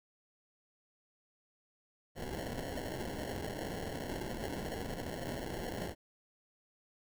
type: noise with sample-and-hold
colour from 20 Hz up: white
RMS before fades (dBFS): -40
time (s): 2.15-5.95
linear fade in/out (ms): 50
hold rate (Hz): 1225
effects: none